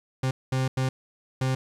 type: tone bursts at uneven times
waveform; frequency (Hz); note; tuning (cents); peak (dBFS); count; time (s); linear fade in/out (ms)
40% pulse; 130.81; C3; 0; -22; 4; 0.23-0.31 / 0.52-0.68 / 0.77-0.89 / 1.41-1.55; 5
effects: low-pass 9000 Hz 12 dB/octave + 10-bit